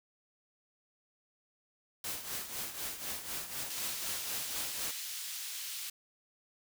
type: noise with tremolo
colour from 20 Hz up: white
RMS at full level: -37 dBFS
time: 2.04-4.91 s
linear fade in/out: 2 ms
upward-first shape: triangle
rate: 4 Hz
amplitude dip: 70%
type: high-pass noise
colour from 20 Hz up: pink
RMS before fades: -41 dBFS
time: 3.7-5.9 s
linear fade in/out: 5 ms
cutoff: 3200 Hz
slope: 12 dB/octave
effects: none